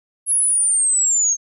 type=linear sweep; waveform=sine; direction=down; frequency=10750 to 6360 Hz; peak=-14 dBFS; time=0.26-1.37 s; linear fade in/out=50 ms; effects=none